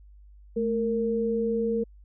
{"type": "tone pair together", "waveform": "sine", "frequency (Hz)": [217.9, 461.8], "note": ["A3", "A#4"], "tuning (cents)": [-17, -16], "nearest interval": "octave + minor second", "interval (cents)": 1301, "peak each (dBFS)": [-28, -25], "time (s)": [0.56, 1.84], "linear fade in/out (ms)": 10, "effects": ["added 50 Hz sine -48 dBFS peak until 2.04 s"]}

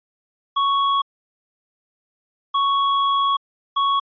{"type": "tone bursts at uneven times", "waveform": "square", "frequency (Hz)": 1111, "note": "C#6", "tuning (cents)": 4, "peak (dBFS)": -17, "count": 3, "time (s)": [[0.56, 1.02], [2.54, 3.37], [3.76, 4]], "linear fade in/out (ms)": 10, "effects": ["resampled to 11025 Hz"]}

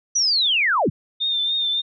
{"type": "linear sweep", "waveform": "sine", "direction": "down", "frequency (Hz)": [6000, 73.2], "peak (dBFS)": -16, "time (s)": [0.15, 0.9], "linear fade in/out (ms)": 10}
{"type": "tone with vibrato", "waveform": "sine", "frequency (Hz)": 3612, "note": "A7", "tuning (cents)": 45, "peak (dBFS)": -19, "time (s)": [1.2, 1.82], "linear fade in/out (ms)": 20, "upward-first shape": "triangle", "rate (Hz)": 3.5, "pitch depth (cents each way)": 50}
{"effects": []}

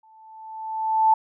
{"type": "tone with exponential growth", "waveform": "sine", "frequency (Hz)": 880, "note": "A5", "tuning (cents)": 0, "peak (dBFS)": -12, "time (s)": [0.03, 1.14], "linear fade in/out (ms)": 5, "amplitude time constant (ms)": 240, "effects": []}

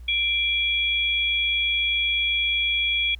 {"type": "tone pair together", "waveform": "sine", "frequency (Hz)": [2358, 3335], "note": ["D7", "G#7"], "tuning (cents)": [6, 7], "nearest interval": "tritone", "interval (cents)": 601, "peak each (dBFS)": -23, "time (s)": [0.08, 3.15], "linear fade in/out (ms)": 5, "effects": ["added 60 Hz sine -38 dBFS peak until 3.19 s", "pink hiss -61 dBFS RMS until 3.19 s"]}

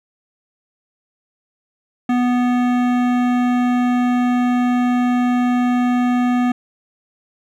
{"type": "tone with hard clipping", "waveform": "sine", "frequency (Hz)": 246.4, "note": "B3", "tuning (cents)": -4, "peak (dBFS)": -16, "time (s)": [2.09, 6.52], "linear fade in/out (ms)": 5, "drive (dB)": 16, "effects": []}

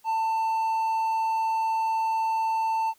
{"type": "tone", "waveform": "triangle", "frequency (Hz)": 892, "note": "A5", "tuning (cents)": 23, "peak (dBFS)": -21, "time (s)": [0.04, 2.94], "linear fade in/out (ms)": 50, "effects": ["white hiss -62 dBFS RMS until 2.98 s"]}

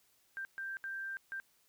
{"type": "tone bursts at uneven times", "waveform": "sine", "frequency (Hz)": 1576, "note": "G6", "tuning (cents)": 9, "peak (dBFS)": -38, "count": 4, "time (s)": [[0.37, 0.45], [0.58, 0.77], [0.84, 1.17], [1.32, 1.4]], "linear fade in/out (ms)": 0, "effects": ["white hiss -71 dBFS RMS until 1.68 s"]}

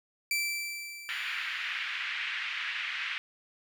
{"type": "tone with exponential decay", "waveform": "sawtooth", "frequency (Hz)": 2334, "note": "D7", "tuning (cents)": -11, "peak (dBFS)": -23, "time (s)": [0.31, 2.06], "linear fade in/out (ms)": 2, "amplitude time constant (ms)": 380}
{"type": "band-pass noise", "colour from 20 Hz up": "white", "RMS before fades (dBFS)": -35, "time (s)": [1.09, 3.18], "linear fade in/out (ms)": 0, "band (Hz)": [1600, 2700], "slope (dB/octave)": 24}
{"effects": []}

